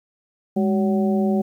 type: harmonic tone with a mistuned harmonic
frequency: 188.5 Hz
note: F#3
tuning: 32 cents sharp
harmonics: 1 / 2 / 3 / 4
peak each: -18 / -24 / -28 / -30 dBFS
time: 0.56-1.42 s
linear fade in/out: 10 ms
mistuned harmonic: 1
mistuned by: +140 cents
effects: 9-bit